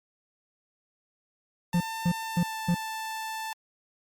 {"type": "tone with pitch glide", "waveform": "sawtooth", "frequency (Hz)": [895, 882.7], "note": ["A5", "A5"], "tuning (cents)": [29, 5], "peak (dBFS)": -29, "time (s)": [1.73, 3.53], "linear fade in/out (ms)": 2, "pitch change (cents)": -24, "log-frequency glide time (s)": [2.24, 2.59]}
{"type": "tone bursts", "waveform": "triangle", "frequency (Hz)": 173.7, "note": "F3", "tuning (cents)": -9, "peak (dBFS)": -19, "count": 4, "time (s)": [1.74, 2.746], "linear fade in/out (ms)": 5, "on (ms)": 64, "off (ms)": 250}
{"effects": ["Opus 48 kbps"]}